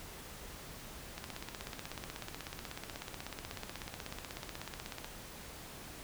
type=click train; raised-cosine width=0.2 ms; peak=-24 dBFS; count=64; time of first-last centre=1.18-5.045 s; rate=16.3 Hz; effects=pink hiss -49 dBFS RMS until 6.03 s